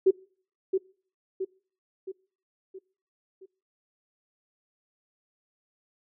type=tone with echo; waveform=sine; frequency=380 Hz; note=F#4; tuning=46 cents sharp; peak=-15 dBFS; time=0.06-0.11 s; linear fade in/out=10 ms; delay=670 ms; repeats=5; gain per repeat=-6 dB; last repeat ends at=3.46 s; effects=noise-tail reverb RT60 0.5 s tail -25 dB re dry